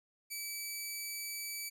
10% pulse tone, 2300 Hz, D7, 37 cents flat, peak -30 dBFS, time 0.3-1.7 s, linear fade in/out 20 ms, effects none

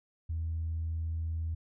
sine tone, 81.4 Hz, E2, 21 cents flat, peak -30 dBFS, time 0.29-1.55 s, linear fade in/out 10 ms, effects tanh soft clip ceiling -27 dBFS

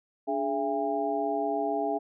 sine tone cluster, 289.8 / 416.7 / 673 / 809 Hz, D4 / G#4 / E5 / G#5, -23 / +6 / +36 / -46 cents, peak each -33 / -32 / -30 / -32 dBFS, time 0.27-1.99 s, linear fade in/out 20 ms, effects none

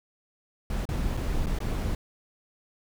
brown noise with dropouts, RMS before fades -28 dBFS, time 0.7-1.95 s, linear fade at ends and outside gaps 2 ms, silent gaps 0.854-0.889 / 1.169-1.172 / 1.46-1.468 / 1.588-1.603 s, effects none

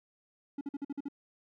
triangle tone bursts, 282.3 Hz, C#4, 32 cents sharp, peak -32 dBFS, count 7, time 0.58-1.085 s, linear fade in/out 5 ms, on 31 ms, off 48 ms, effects none

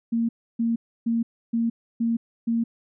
sine tone bursts, 230.8 Hz, A#3, 17 cents flat, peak -20 dBFS, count 6, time 0.12-2.64 s, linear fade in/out 10 ms, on 170 ms, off 300 ms, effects none

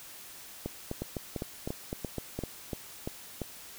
two click trains, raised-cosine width 2 ms, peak -20 / -20 dBFS, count 8 / 8, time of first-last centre 0.66-2.437 / 1.02-3.417 s, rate 3.94 / 2.92 Hz, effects white hiss -48 dBFS RMS until 3.78 s

